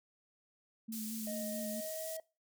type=tone with vibrato; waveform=sine; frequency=220 Hz; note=A3; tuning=in tune; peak=-40 dBFS; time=0.88-1.81 s; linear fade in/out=10 ms; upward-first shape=square; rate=4.6 Hz; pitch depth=25 cents each way
type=high-pass noise; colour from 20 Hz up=pink; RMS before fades=-45 dBFS; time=0.92-2.17 s; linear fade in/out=5 ms; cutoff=7400 Hz; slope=12 dB/octave
type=tone with pitch glide; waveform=triangle; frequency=623 to 641.6 Hz; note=D#5 to E5; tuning=+2 to -47 cents; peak=-39 dBFS; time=1.27-2.2 s; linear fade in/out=2 ms; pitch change=+51 cents; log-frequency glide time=1.68-2.09 s
effects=noise-tail reverb RT60 0.3 s tail -22 dB re dry